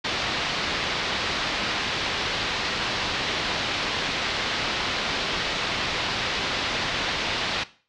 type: low-pass noise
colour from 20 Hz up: white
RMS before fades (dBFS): -27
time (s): 0.04-7.64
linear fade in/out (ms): 10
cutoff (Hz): 4400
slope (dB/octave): 24
effects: noise-tail reverb RT60 0.4 s tail -17 dB re dry + low-pass 7000 Hz 12 dB/octave